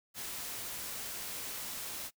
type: noise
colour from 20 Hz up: white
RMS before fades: -41 dBFS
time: 0.14-2.11 s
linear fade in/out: 50 ms
effects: noise-tail reverb RT60 0.1 s tail -22 dB re dry